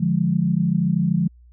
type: chord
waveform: sine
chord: D diminished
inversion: none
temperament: equal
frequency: 146.83 / 174.61 / 207.7 Hz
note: D3 / F3 / Ab3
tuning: 0 / 0 / 0 cents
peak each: -23 / -19 / -23 dBFS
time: 0-1.28 s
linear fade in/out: 10 ms
effects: added 60 Hz sine -46 dBFS peak until 1.52 s